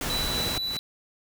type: noise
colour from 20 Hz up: pink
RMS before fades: -30 dBFS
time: 0.01-0.58 s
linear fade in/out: 2 ms
type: tone with tremolo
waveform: triangle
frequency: 3958 Hz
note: B7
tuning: 3 cents sharp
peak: -25 dBFS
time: 0.1-0.79 s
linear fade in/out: 0 ms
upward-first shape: triangle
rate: 4.1 Hz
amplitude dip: 40%
type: noise with exponential growth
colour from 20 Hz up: pink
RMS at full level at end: -32 dBFS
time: 0.44-0.77 s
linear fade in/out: 2 ms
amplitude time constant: 70 ms
effects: none